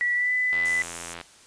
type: tone with pitch glide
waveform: sine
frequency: 1948 to 1999.3 Hz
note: B6 to B6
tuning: -24 to +21 cents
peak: -21 dBFS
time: 0.01-0.82 s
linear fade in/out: 0 ms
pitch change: +45 cents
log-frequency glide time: 0.13-0.33 s
type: click train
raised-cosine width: 0.3 ms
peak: -20 dBFS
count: 59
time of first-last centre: 0.53-1.212 s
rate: 85 Hz
type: high-pass noise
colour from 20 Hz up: pink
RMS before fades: -37 dBFS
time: 0.65-1.14 s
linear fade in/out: 5 ms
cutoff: 5800 Hz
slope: 48 dB/octave
effects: white hiss -52 dBFS RMS until 1.46 s + resampled to 22050 Hz